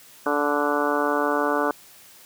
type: harmonic tone with a mistuned harmonic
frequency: 145.8 Hz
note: D3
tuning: 12 cents flat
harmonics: 2 / 3 / 4 / 5 / 6 / 7 / 8 / 9 / 10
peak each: -27 / -27 / -27 / -31 / -29 / -31 / -28 / -34 / -29 dBFS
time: 0.26-1.71 s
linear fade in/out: 2 ms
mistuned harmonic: 10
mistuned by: +20 cents
effects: white hiss -49 dBFS RMS until 2.25 s + high-pass 80 Hz 12 dB/octave